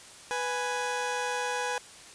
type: tone pair together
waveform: 20% pulse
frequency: 494.2 / 830.6 Hz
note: B4 / G#5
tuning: +1 / 0 cents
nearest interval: major sixth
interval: 899 cents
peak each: -27 dBFS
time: 0.31-1.78 s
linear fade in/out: 0 ms
effects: white hiss -49 dBFS RMS until 2.14 s + resampled to 22050 Hz